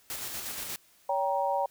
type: noise with tremolo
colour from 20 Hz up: white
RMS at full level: -36 dBFS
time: 0.1-0.76 s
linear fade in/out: 0 ms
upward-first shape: square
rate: 8.4 Hz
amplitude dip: 30%
type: chord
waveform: sine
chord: G diminished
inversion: second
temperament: just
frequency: 564.5 / 784 / 940.8 Hz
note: Db5 / G5 / Bb5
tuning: +31 / 0 / +16 cents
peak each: -30 dBFS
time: 1.09-1.66 s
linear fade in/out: 5 ms
effects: white hiss -62 dBFS RMS until 1.7 s